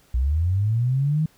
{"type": "linear sweep", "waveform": "sine", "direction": "up", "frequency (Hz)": [58.27, 160], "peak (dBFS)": -18, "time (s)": [0.14, 1.26], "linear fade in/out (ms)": 5, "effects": ["pink hiss -58 dBFS RMS until 1.37 s"]}